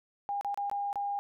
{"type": "tone with dropouts", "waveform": "sine", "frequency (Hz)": 808, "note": "G#5", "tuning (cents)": -48, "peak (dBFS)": -30, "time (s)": [0.29, 1.19], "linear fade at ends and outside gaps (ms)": 0, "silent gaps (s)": [[0.411, 0.447], [0.544, 0.575], [0.698, 0.714], [0.929, 0.957]], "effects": []}